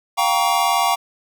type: chord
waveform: square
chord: G half-diminished seventh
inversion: third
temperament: just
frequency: 705.6 / 784 / 940.8 / 1128.9 Hz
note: F5 / G5 / Bb5 / Db6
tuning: +18 / 0 / +16 / +31 cents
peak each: -22 dBFS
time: 0.17-0.96 s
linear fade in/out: 20 ms
effects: none